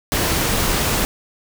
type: noise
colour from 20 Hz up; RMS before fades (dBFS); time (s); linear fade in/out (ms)
pink; -19; 0.12-1.05; 0
effects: none